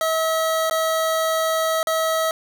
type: tone with dropouts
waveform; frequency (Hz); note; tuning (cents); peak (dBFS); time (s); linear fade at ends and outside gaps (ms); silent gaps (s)
25% pulse; 644; E5; -41; -15; 0.01-2.31; 1; 0.698-0.71 / 1.83-1.871
effects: none